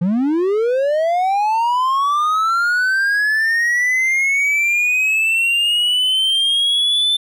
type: linear sweep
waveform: triangle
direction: up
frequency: 164.7 to 3548 Hz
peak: -12 dBFS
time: 0.01-7.17 s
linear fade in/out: 10 ms
effects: none